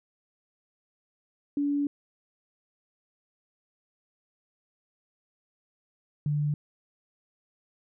sine tone pair in turn, 286.7 / 147.64 Hz, D4 / D3, -42 / +9 cents, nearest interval major seventh, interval 1149 cents, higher first, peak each -24 dBFS, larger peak neither, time 1.57-1.87 / 6.26-6.54 s, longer first, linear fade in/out 2 ms, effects none

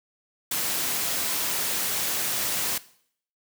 white noise, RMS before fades -27 dBFS, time 0.51-2.78 s, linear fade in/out 5 ms, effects noise-tail reverb RT60 0.6 s tail -18 dB re dry + high-pass 100 Hz 12 dB/octave

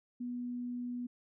sine tone, 244.6 Hz, B3, 16 cents flat, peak -36 dBFS, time 0.2-1.07 s, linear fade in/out 10 ms, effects none

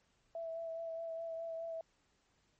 sine tone with vibrato, 659.3 Hz, E5, in tune, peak -39 dBFS, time 0.35-1.81 s, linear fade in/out 2 ms, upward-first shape sine, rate 4.8 Hz, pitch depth 19 cents each way, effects pink hiss -75 dBFS RMS until 2.59 s + MP3 32 kbps

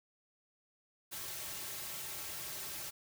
white noise with comb filter, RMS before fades -43 dBFS, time 1.11-2.91 s, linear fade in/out 20 ms, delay 4.1 ms, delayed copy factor -0.95, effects none

